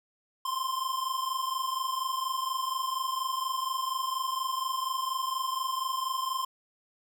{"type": "tone pair together", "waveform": "square", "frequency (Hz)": [1036, 1060.2], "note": ["C6", "C6"], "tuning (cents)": [-17, 23], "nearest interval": "unison", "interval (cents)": 40, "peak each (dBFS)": [-33, -33], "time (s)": [0.45, 6.45], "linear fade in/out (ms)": 5, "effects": []}